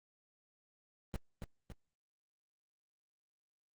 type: noise with echo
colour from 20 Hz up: brown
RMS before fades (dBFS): -36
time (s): 1.14-1.16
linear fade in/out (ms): 0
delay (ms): 280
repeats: 2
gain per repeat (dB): -5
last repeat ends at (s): 1.72
effects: Opus 24 kbps